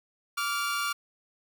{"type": "tone pair together", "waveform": "sawtooth", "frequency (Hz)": [1158.4, 1396.9], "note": ["D6", "F6"], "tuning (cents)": [-24, 0], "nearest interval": "minor third", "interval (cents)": 324, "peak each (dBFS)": -27, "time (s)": [0.37, 0.93], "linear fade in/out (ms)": 10, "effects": []}